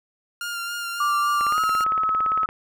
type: tone with vibrato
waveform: sawtooth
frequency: 1400 Hz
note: F6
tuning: 4 cents sharp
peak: -24 dBFS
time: 0.41-1.84 s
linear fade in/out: 2 ms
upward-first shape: sine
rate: 3.6 Hz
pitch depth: 21 cents each way
type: tone with pitch glide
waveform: sine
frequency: 1174.7 to 1288.4 Hz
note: D6 to E6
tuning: 0 to -40 cents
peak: -19 dBFS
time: 1-2.46 s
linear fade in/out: 5 ms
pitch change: +160 cents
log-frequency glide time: 1.48-1.6 s
type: click train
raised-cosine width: 0.5 ms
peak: -18 dBFS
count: 20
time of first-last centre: 1.41-2.49 s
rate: 17.6 Hz
effects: none